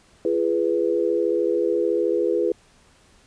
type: chord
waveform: sine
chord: F diminished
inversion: none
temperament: equal with one note detuned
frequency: 341.6 / 415.3 / 493.9 Hz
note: F4 / Ab4 / Cb5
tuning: -38 / 0 / 0 cents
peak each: -23 dBFS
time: 0.25-2.52 s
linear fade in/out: 2 ms
effects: pink hiss -56 dBFS RMS until 3.26 s + resampled to 22050 Hz